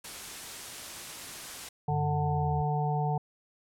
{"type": "noise", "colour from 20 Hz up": "white", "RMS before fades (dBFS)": -41, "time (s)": [0.04, 1.69], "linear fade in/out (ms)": 5}
{"type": "harmonic tone", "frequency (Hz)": 148.4, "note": "D3", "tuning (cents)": 18, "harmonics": [1, 3, 5, 6], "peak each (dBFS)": [-28, -37, -32, -36], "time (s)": [1.88, 3.18], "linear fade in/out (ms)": 5}
{"type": "linear sweep", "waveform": "sine", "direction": "down", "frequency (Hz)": [104.5, 81], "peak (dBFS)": -34, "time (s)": [1.9, 2.62], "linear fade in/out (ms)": 5}
{"effects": ["low-pass 11000 Hz 12 dB/octave"]}